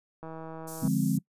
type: click train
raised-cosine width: 1 ms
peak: -28 dBFS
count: 105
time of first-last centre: 0.23-0.876 s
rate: 161 Hz
type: high-pass noise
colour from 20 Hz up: pink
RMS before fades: -43 dBFS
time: 0.67-1.18 s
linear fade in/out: 10 ms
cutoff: 6400 Hz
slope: 24 dB/octave
type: chord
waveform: sine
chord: D half-diminished seventh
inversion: none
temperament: equal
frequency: 146.83 / 174.61 / 207.7 / 261.6 Hz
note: D3 / F3 / Ab3 / C4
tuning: 0 / 0 / 0 / 0 cents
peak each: -29 dBFS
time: 0.82-1.19 s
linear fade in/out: 10 ms
effects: noise-tail reverb RT60 0.1 s tail -22 dB re dry + resampled to 32000 Hz